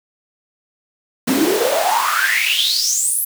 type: noise with high-pass filter sweep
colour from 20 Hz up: pink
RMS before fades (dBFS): -17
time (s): 1.27-3.25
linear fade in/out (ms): 10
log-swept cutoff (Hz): 230 to 12000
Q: 9.6
effects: none